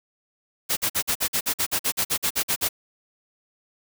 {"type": "noise bursts", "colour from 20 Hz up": "white", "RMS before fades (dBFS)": -23, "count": 16, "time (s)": [0.69, 2.69], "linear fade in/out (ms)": 20, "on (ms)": 80, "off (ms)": 48, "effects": []}